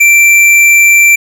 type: tone with hard clipping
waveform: triangle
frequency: 2349 Hz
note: D7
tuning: in tune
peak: -4 dBFS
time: 0-1.16 s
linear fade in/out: 10 ms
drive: 15 dB
effects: none